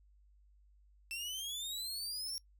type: exponential sweep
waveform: sawtooth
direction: up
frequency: 2666 to 5580 Hz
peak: -36 dBFS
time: 1.11-2.38 s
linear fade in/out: 0 ms
effects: noise-tail reverb RT60 0.1 s tail -22 dB re dry + added 50 Hz sine -62 dBFS peak until 2.59 s